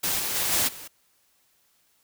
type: noise with level steps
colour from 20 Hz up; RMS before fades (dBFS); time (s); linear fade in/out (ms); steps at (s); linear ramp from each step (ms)
white; -26 / -29 / -26 / -23 / -41; 0.03-0.88; 10; 0.18 / 0.34 / 0.51 / 0.67; 20
effects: white hiss -66 dBFS RMS until 2.03 s